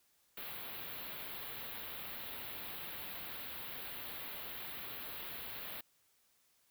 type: band-stop noise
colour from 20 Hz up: white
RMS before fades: -45 dBFS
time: 0.37-5.81 s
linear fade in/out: 5 ms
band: 4100 to 12000 Hz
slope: 48 dB/octave
effects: white hiss -73 dBFS RMS until 6.7 s

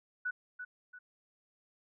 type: tone with echo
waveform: sine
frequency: 1480 Hz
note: F#6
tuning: in tune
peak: -32 dBFS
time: 0.25-0.31 s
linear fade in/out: 10 ms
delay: 340 ms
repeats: 2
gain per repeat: -8 dB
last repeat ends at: 0.99 s
effects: none

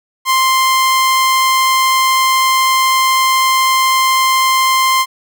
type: tone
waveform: sawtooth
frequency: 1048 Hz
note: C6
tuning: 2 cents sharp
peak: -6 dBFS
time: 0.25-5.06 s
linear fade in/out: 50 ms
effects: none

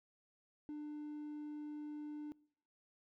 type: tone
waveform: triangle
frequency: 298.4 Hz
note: D4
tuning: 28 cents sharp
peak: -40 dBFS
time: 0.69-2.32 s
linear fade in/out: 0 ms
effects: noise-tail reverb RT60 0.6 s tail -25 dB re dry + tanh soft clip ceiling -37 dBFS

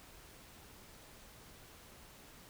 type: silence
effects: pink hiss -57 dBFS RMS until 2.49 s

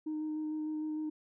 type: tone with vibrato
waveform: sine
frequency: 308.3 Hz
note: D#4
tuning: 16 cents flat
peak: -32 dBFS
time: 0.06-1.1 s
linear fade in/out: 10 ms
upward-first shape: square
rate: 6.6 Hz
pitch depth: 9 cents each way
effects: tanh soft clip ceiling -31 dBFS

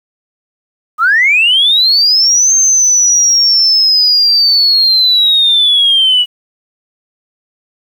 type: linear two-way sweep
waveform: sine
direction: up then down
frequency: 1208 to 6360 to 2908 Hz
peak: -5 dBFS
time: 0.98-6.26 s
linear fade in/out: 50 ms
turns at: 2.53 s
effects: tanh soft clip ceiling -1 dBFS + 7-bit

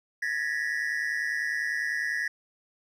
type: tone cluster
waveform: triangle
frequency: 1682 / 1832 / 1942 Hz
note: G#6 / A#6 / B6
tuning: +22 / -31 / -30 cents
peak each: -30 dBFS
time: 0.22-2.28 s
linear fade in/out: 5 ms
effects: none

